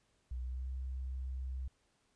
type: tone with pitch glide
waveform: sine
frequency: 62 to 64.78 Hz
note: B1 to C2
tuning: +7 to -17 cents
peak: -37 dBFS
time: 0.31-1.68 s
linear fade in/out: 5 ms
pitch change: +76 cents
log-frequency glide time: 0.42-0.67 s
effects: pink hiss -75 dBFS RMS until 2.15 s + resampled to 22050 Hz